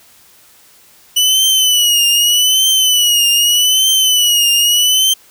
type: tone with vibrato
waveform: sawtooth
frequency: 2960 Hz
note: F#7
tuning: in tune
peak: -6 dBFS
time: 1.16-5.14 s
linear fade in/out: 10 ms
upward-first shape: triangle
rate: 0.82 Hz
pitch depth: 97 cents each way
effects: white hiss -46 dBFS RMS until 5.3 s